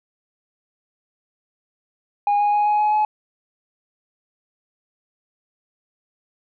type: tone with pitch steps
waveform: sine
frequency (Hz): 819 / 825.2 / 831.4 / 837.7 / 844 / 850.3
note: G#5 / G#5 / G#5 / G#5 / G#5 / G#5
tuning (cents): -24 / -11 / +2 / +15 / +28 / +41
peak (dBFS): -13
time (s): 2.27-3.05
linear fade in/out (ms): 2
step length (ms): 130
effects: tanh soft clip ceiling -14 dBFS